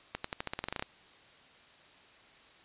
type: accelerating click train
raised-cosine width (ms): 0.3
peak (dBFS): -18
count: 13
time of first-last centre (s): 0.15-0.825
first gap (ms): 94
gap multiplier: 0.9
effects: white hiss -58 dBFS RMS until 2.64 s + resampled to 8000 Hz